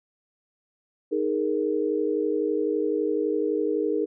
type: chord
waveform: sine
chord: D# suspended fourth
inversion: none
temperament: just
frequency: 311.1 / 414.8 / 466.7 Hz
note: D#4 / G#4 / A#4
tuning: 0 / -2 / +2 cents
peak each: -27 / -26 / -27 dBFS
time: 1.11-4.06 s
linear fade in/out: 20 ms
effects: none